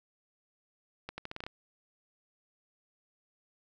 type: accelerating click train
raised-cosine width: 0.3 ms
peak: -23 dBFS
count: 8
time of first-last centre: 1.09-1.465 s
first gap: 90 ms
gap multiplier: 0.82
effects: none